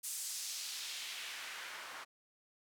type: noise with band-pass filter sweep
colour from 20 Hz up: white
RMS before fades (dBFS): -44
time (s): 0.03-2.05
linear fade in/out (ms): 20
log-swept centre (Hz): 8800 to 1100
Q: 1.2
effects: none